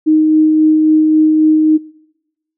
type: tone with tremolo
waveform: sine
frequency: 311.1 Hz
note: D#4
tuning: in tune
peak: -6 dBFS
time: 0.06-1.78 s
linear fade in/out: 20 ms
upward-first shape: sine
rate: 3.7 Hz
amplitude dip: 25%
effects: noise-tail reverb RT60 1.0 s tail -24 dB re dry